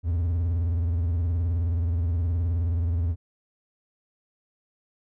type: tone with vibrato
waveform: triangle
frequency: 84.6 Hz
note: E2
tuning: 45 cents sharp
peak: -20 dBFS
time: 0.03-3.16 s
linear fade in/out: 50 ms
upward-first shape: triangle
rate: 19 Hz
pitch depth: 150 cents each way
effects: none